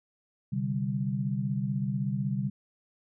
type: chord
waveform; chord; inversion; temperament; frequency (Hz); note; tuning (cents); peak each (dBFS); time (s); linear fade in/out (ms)
sine; C suspended second; none; equal; 130.81 / 146.83 / 196; C3 / D3 / G3; 0 / 0 / 0; -31 / -33 / -31; 0.52-2.5; 10
effects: none